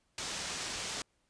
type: low-pass noise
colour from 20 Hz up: white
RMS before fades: -39 dBFS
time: 0.18-1.02 s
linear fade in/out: 2 ms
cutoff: 7600 Hz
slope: 24 dB/octave
effects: pink hiss -75 dBFS RMS until 1.29 s + resampled to 22050 Hz